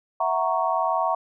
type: chord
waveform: sine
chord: F# dominant seventh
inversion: third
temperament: equal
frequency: 659.3 / 740 / 932.3 / 1108.7 Hz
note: E5 / F#5 / A#5 / C#6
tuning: 0 / 0 / 0 / 0 cents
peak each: -26 dBFS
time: 0.2-1.15 s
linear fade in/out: 5 ms
effects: none